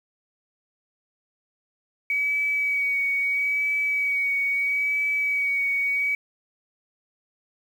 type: tone with vibrato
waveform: sine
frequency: 2266 Hz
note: C#7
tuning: 37 cents sharp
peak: -21 dBFS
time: 2.1-6.15 s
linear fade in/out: 2 ms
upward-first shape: sine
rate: 0.76 Hz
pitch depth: 21 cents each way
effects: 8-bit